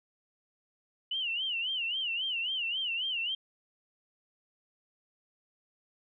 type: tone with vibrato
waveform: sine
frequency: 2922 Hz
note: F#7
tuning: 22 cents flat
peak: -30 dBFS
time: 1.11-3.35 s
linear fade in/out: 5 ms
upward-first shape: sine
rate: 3.7 Hz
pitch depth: 150 cents each way
effects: none